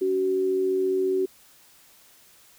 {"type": "tone pair together", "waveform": "sine", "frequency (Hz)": [282.3, 376.8], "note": ["C#4", "F#4"], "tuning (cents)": [32, 32], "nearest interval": "perfect fourth", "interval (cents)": 500, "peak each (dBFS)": [-32, -21], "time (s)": [0.01, 1.26], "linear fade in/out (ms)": 10, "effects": ["white hiss -55 dBFS RMS until 2.58 s"]}